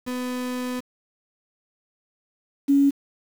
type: tone pair in turn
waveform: 35% pulse / sine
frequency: 250.3 / 279.6 Hz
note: B3 / C#4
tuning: +23 / +15 cents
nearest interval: major second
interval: 192 cents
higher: second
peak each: -25 / -14 dBFS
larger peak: second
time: 0.06-0.81 / 2.68-2.91 s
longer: first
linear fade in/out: 20 ms
effects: 7-bit